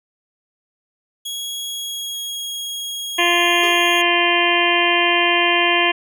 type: tone with pitch glide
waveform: sawtooth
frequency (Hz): 3322 to 3291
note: G#7 to G#7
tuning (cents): 0 to -16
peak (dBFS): -22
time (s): 1.25-4.02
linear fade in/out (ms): 10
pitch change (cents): -16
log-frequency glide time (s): 1.67-2.43
type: harmonic tone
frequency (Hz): 347.3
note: F4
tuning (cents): -10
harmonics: 1 / 2 / 3 / 5 / 6 / 7 / 8 / 9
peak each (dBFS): -22 / -22 / -22 / -22 / -22 / -22 / -22 / -22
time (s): 3.18-5.92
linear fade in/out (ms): 10
type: tone with exponential decay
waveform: square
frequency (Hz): 403.7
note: G#4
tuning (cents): -49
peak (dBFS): -26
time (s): 3.63-3.95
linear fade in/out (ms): 5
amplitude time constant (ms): 69
effects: none